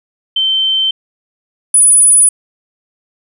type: tone pair in turn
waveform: sine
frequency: 3100 / 9890 Hz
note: G7 / D#9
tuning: -20 / -12 cents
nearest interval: octave + minor sixth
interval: 2008 cents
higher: second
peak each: -10 / -4 dBFS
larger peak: second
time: 0.36-0.91 / 1.74-2.29 s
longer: neither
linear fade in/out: 5 ms
effects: none